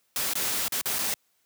white noise with dropouts, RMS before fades -28 dBFS, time 0.16-1.14 s, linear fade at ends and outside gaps 1 ms, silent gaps 0.335-0.354 / 0.681-0.721 / 0.813-0.857 / 0.986-0.99 s, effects white hiss -70 dBFS RMS until 1.45 s + high-pass 100 Hz 12 dB/octave

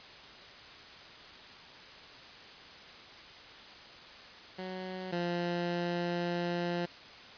15% pulse tone pair in turn, 185.6 / 173.95 Hz, F#3 / F3, +6 / -7 cents, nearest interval minor second, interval 113 cents, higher first, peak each -32 / -25 dBFS, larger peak second, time 4.58-5.12 / 5.12-6.86 s, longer second, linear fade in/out 10 ms, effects white hiss -50 dBFS RMS until 7.37 s + resampled to 11025 Hz

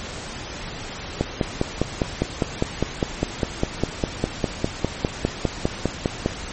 click train, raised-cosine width 2 ms, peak -5 dBFS, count 26, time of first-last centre 1.21-6.261 s, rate 4.95 Hz, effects pink hiss -33 dBFS RMS until 6.52 s + MP3 32 kbps

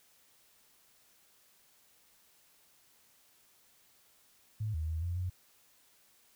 sine tone with pitch steps, 107.6 / 78.6 / 80.2 / 86.9 / 90.8 Hz, A2 / D#2 / E2 / F2 / F#2, -38 / +18 / -47 / -8 / -32 cents, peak -32 dBFS, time 4.6-5.3 s, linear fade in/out 10 ms, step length 140 ms, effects white hiss -66 dBFS RMS until 6.35 s

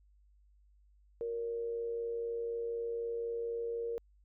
sine tone with amplitude modulation, 466.2 Hz, A#4, in tune, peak -32 dBFS, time 1.21-3.98 s, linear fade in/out 0 ms, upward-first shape sine, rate 104 Hz, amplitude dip 45%, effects added 50 Hz sine -62 dBFS peak until 4.24 s

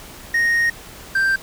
triangle tone pair in turn, 1863 / 1571.9 Hz, A#6 / G6, -2 / +4 cents, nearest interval minor third, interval 294 cents, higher first, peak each -13 dBFS, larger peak neither, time 0.34-0.7 / 1.15-1.36 s, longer first, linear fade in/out 5 ms, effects pink hiss -39 dBFS RMS until 1.42 s

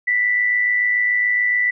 sine tone with amplitude modulation, 1975.5 Hz, B6, in tune, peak -13 dBFS, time 0.07-1.71 s, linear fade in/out 10 ms, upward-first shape sine, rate 107 Hz, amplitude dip 45%, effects none

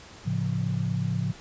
sine chord, A augmented, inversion none, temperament equal, 110 / 138.59 / 174.61 Hz, A2 / C#3 / E#3, 0 / 0 / 0 cents, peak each -29 dBFS, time 0.25-1.33 s, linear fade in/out 20 ms, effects pink hiss -47 dBFS RMS until 1.4 s + resampled to 16000 Hz

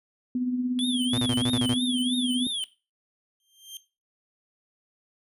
sine tone with tremolo, 249.6 Hz, B3, 19 cents sharp, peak -22 dBFS, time 0.35-2.47 s, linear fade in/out 2 ms, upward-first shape triangle, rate 17 Hz, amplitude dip 55%
square tone with vibrato, 3341 Hz, G#7, 10 cents sharp, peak -28 dBFS, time 0.79-2.64 s, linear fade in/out 0 ms, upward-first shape triangle, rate 3.1 Hz, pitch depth 200 cents each way
sawtooth tone bursts, 120 Hz, B2, 49 cents flat, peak -22 dBFS, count 8, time 1.13-1.739 s, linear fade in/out 5 ms, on 49 ms, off 31 ms
sawtooth tone with exponential growth, 3166 Hz, G7, 17 cents sharp, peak -31 dBFS, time 3.4-3.77 s, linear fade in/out 1 ms, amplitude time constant 80 ms
effects noise-tail reverb RT60 0.3 s tail -17 dB re dry + resampled to 32000 Hz

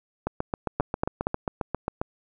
two click trains, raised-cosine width 1 ms, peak -9 / -12 dBFS, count 3 / 14, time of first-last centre 0.8-1.269 / 0.27-2.015 s, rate 4.26 / 7.45 Hz, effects none

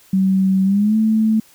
sine tone with pitch glide, 190.7 to 219.1 Hz, G3 to A3, -47 to -7 cents, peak -12 dBFS, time 0.13-1.4 s, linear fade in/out 5 ms, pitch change +240 cents, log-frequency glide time 0.64-0.96 s, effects white hiss -50 dBFS RMS until 1.54 s

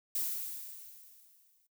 violet noise with exponential decay, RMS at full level -32 dBFS, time 0.15-1.67 s, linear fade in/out 5 ms, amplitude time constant 330 ms, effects noise-tail reverb RT60 0.1 s tail -18 dB re dry

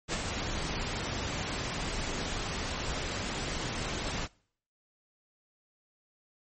pink noise with ADSR envelope, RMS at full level -29 dBFS, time 0.08-4.28 s, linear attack 47 ms, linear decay 35 ms, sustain -5 dB, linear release 38 ms, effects noise-tail reverb RT60 0.6 s tail -25 dB re dry + MP3 32 kbps

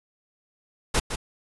pink noise with echo, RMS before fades -21 dBFS, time 0.94-1 s, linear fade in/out 10 ms, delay 160 ms, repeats 1, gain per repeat -8 dB, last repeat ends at 1.16 s, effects resampled to 24000 Hz

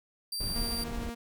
sawtooth tone, 4699 Hz, D8, in tune, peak -30 dBFS, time 0.32-0.84 s, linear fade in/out 5 ms
brown noise, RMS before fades -36 dBFS, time 0.4-1.1 s, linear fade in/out 5 ms
sawtooth tone with tremolo, 234.3 Hz, A#3, 9 cents sharp, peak -32 dBFS, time 0.55-1.15 s, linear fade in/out 10 ms, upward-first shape triangle, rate 13 Hz, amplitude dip 40%
effects none

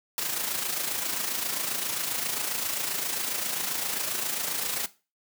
white noise with amplitude modulation, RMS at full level -28 dBFS, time 0.18-4.86 s, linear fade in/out 0 ms, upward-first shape sine, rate 27.5 Hz, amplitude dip 50%, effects noise-tail reverb RT60 0.3 s tail -17 dB re dry + high-pass 150 Hz 12 dB/octave

